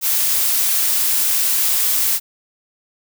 blue noise, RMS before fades -17 dBFS, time 0.01-2.2 s, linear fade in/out 50 ms, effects none

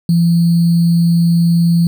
sine tone with sample-and-hold, 169.5 Hz, E3, 49 cents sharp, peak -8 dBFS, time 0.09-1.87 s, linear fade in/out 2 ms, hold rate 4410 Hz, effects none

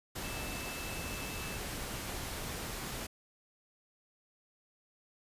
sine tone in noise, 2637 Hz, E7, in tune, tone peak -46 dBFS, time 0.23-1.58 s, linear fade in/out 10 ms, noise pink, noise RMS -40 dBFS, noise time 0.15-3.07 s, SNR -9 dB, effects resampled to 32000 Hz

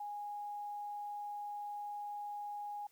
sine tone, 825 Hz, G#5, 12 cents flat, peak -40 dBFS, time 0-2.87 s, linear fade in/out 5 ms, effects white hiss -71 dBFS RMS until 2.91 s

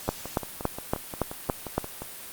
two click trains, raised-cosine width 1 ms, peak -20 / -9 dBFS, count 12 / 7, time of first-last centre 0.08-2.02 / 0.09-1.78 s, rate 5.67 / 3.55 Hz, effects white hiss -41 dBFS RMS until 2.32 s + Opus 48 kbps

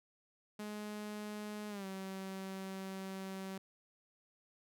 sawtooth tone with pitch glide, 210 to 191.46 Hz, G#3 to G3, +19 to -41 cents, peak -38 dBFS, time 0.59-3.58 s, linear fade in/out 5 ms, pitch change -160 cents, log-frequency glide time 1.69-1.86 s, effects none

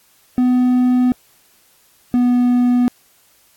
triangle tone pair in turn, 250 / 245.7 Hz, B3 / B3, +21 / -9 cents, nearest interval unison, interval 30 cents, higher first, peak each -9 dBFS, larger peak neither, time 0.38-1.12 / 2.14-2.88 s, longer neither, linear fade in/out 0 ms, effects white hiss -54 dBFS RMS until 3.56 s + AAC 64 kbps

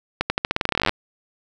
accelerating click train, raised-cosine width 0.3 ms, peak -3 dBFS, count 20, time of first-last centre 0.21-0.894 s, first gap 90 ms, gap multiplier 0.88, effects none

